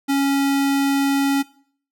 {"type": "tone", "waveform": "square", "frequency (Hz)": 277.2, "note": "C#4", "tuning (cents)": 0, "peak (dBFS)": -17, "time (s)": [0.08, 1.43], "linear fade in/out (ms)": 20, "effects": ["noise-tail reverb RT60 0.5 s tail -19 dB re dry"]}